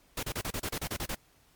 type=noise bursts; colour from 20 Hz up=pink; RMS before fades=-34 dBFS; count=11; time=0.17-1.15 s; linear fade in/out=5 ms; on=60 ms; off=32 ms; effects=pink hiss -64 dBFS RMS until 1.55 s + MP3 96 kbps